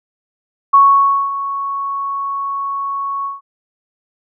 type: tone with ADSR envelope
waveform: sine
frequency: 1108.7 Hz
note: C#6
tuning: in tune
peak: -4 dBFS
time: 0.73-3.41 s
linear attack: 12 ms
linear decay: 560 ms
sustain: -14 dB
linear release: 160 ms
effects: none